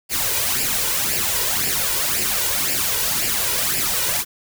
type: noise with flanger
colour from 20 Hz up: white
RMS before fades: -21 dBFS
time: 0.09-4.25 s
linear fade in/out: 50 ms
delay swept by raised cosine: 0.4 to 2.1 ms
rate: 1.9 Hz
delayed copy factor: +0.65
effects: none